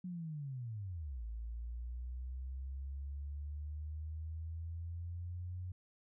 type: linear two-way sweep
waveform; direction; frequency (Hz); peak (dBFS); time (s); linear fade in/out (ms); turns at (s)
sine; down then up; 185 to 55.1 to 91.2; -40; 0.04-5.72; 5; 1.24
effects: none